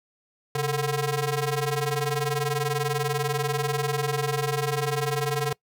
sawtooth ring-modulated tone, 293.7 Hz, D4, in tune, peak -17 dBFS, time 0.55-5.53 s, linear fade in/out 5 ms, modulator 157 Hz, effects noise-tail reverb RT60 0.1 s tail -23 dB re dry

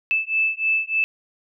sine beating tone pair, 2627 / 2630.3 Hz, E7 / E7, -7 / -4 cents, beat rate 3.3 Hz, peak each -22 dBFS, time 0.11-1.04 s, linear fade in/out 0 ms, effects none

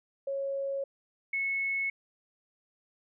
sine tone pair in turn, 550 / 2196 Hz, C#5 / C#7, -14 / -17 cents, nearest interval 2 octaves, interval 2397 cents, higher second, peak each -30 / -28 dBFS, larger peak second, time 0.27-0.84 / 1.33-1.9 s, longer neither, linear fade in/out 5 ms, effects none

